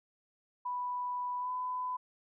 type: tone with pitch glide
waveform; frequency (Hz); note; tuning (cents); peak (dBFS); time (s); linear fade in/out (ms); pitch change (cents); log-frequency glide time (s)
sine; 987.8 to 1003.3; B5 to B5; 0 to +27; -33; 0.65-1.97; 10; +27; 1.39-1.5
effects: none